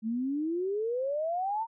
sine exponential sweep, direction up, 214.5 to 932.3 Hz, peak -28 dBFS, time 0.02-1.67 s, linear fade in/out 50 ms, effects none

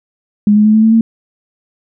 sine tone with pitch steps, 207.4 / 211 / 214.7 / 218.5 / 222.3 / 226.2 Hz, G#3 / G#3 / A3 / A3 / A3 / A3, -2 / +28 / -42 / -12 / +18 / +48 cents, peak -5 dBFS, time 0.47-1.01 s, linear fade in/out 2 ms, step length 90 ms, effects none

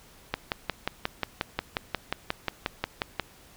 click train, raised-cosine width 0.3 ms, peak -10 dBFS, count 17, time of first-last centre 0.34-3.197 s, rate 5.6 Hz, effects pink hiss -54 dBFS RMS until 3.56 s

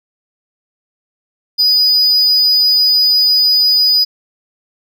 triangle tone, 4953 Hz, D#8, 9 cents flat, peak -7 dBFS, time 1.58-4.05 s, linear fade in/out 20 ms, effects none

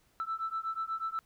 sine beating tone pair, 1318.5 / 1326.7 Hz, E6 / E6, 0 / +11 cents, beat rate 8.2 Hz, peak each -35 / -35 dBFS, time 0.2-1.19 s, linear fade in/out 0 ms, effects tanh soft clip ceiling -27 dBFS + pink hiss -69 dBFS RMS until 1.25 s

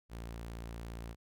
sawtooth tone, 57.3 Hz, A#1, 29 cents flat, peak -38 dBFS, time 0.09-1.16 s, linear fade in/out 50 ms, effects none

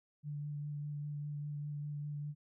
sine tone with vibrato, 146.83 Hz, D3, in tune, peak -38 dBFS, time 0.23-2.35 s, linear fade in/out 50 ms, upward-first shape sine, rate 5 Hz, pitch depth 14 cents each way, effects none

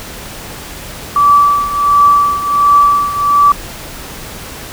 sine tone with tremolo, 1156 Hz, D6, 28 cents flat, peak -3 dBFS, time 1.16-3.52 s, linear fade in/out 2 ms, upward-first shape triangle, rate 1.4 Hz, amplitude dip 80%, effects pink hiss -28 dBFS RMS until 4.72 s

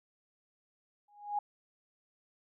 sine tone with exponential growth, 825 Hz, G#5, 12 cents flat, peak -27 dBFS, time 1.08-1.39 s, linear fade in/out 5 ms, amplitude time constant 67 ms, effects none

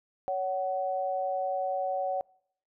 sine tone pair together, 560 / 749.3 Hz, C#5 / F#5, +18 / +22 cents, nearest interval perfect fourth, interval 504 cents, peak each -31 / -30 dBFS, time 0.28-2.21 s, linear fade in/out 0 ms, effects noise-tail reverb RT60 0.7 s tail -26 dB re dry

